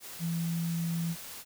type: tone in noise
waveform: sine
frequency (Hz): 167.5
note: E3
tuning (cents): +28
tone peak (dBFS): -29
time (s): 0.19-1.16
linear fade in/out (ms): 50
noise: white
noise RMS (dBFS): -44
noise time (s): 0-1.45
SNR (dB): +12
effects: none